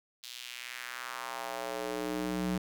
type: tone with high-pass filter sweep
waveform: square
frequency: 61.4 Hz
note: B1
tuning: 9 cents flat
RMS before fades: -37 dBFS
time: 0.23-2.58 s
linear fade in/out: 5 ms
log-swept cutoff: 3900 to 170 Hz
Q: 1.9
effects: none